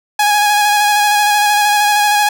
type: tone with vibrato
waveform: sawtooth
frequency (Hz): 830.6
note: G#5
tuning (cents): 0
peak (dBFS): -6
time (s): 0.19-2.29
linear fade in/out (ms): 5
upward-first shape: square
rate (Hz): 13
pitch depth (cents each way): 17
effects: none